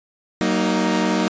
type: chord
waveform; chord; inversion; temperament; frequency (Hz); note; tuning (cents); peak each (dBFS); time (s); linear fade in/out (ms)
sawtooth; D# minor; first; equal with one note detuned; 188.88 / 233.1 / 311.1; F#3 / A#3 / D#4; +36 / 0 / 0; -18; 0.41-1.28; 0
effects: resampled to 16000 Hz